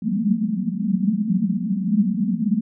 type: band-pass noise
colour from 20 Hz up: pink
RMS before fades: -21 dBFS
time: 0.02-2.61 s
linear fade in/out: 5 ms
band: 180 to 230 Hz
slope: 96 dB/octave
effects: none